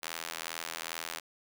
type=tone with high-pass filter; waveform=square; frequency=41.2 Hz; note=E1; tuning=in tune; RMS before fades=-40 dBFS; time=0.02-1.2 s; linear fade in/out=10 ms; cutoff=1200 Hz; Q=0.5; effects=none